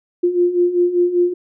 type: beating tone pair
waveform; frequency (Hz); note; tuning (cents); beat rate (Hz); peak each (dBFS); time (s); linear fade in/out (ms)
sine; 349.2 / 354.3; F4 / F4; 0 / +25; 5.1; -19 / -14; 0.23-1.34; 10
effects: none